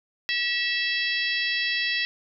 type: harmonic tone with a mistuned harmonic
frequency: 660 Hz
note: E5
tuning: 2 cents sharp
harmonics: 3 / 4 / 5 / 6 / 7 / 8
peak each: -27 / -29 / -31 / -33 / -34 / -35 dBFS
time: 0.29-2.05 s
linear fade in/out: 0 ms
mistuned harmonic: 3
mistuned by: -38 cents
effects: none